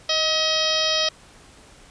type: harmonic tone with a mistuned harmonic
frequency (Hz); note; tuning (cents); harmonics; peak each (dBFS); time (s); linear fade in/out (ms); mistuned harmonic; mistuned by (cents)
636; D#5; +38; 1 / 2 / 3 / 4 / 5 / 6 / 7 / 8 / 9; -26 / -31 / -31 / -31 / -25 / -27 / -30 / -25 / -31; 0.09-1.09; 5; 1; -25
effects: pink hiss -49 dBFS RMS until 1.9 s + resampled to 22050 Hz